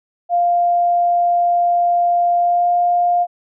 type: tone with pitch glide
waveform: sine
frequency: 698.5 to 703.8 Hz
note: F5 to F5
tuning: 0 to +13 cents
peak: -12 dBFS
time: 0.29-3.27 s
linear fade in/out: 50 ms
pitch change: +13 cents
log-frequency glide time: 2.37-2.71 s
effects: none